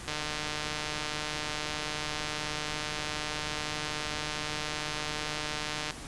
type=click train; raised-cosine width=0.2 ms; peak=-16 dBFS; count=881; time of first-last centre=0.08-5.908 s; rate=151 Hz; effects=pink hiss -43 dBFS RMS until 6.07 s + resampled to 24000 Hz